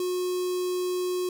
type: tone with notch filter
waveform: square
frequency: 362.8 Hz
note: F#4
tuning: 34 cents flat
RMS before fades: -28 dBFS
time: 0-1.29 s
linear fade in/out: 2 ms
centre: 1700 Hz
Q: 0.63
effects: none